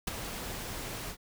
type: noise with ADSR envelope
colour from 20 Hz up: pink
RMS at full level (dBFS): -30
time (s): 0.07-1.17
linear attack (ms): 6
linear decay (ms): 17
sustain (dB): -9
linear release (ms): 73
effects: none